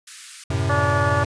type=high-pass noise; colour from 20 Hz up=white; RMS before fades=-38 dBFS; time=0.07-0.44 s; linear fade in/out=5 ms; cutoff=1300 Hz; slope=48 dB/octave
type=chord; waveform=square; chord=F# diminished; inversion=none; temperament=equal; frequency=92.5 / 110 / 130.81 Hz; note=F#2 / A2 / C3; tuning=0 / 0 / 0 cents; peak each=-24 / -26 / -26 dBFS; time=0.5-1.25 s; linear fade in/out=5 ms
type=harmonic tone; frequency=288.6 Hz; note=D4; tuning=30 cents flat; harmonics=2 / 3 / 4 / 5 / 6; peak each=-24 / -27 / -24 / -27 / -29 dBFS; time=0.69-1.24 s; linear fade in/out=10 ms
effects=resampled to 22050 Hz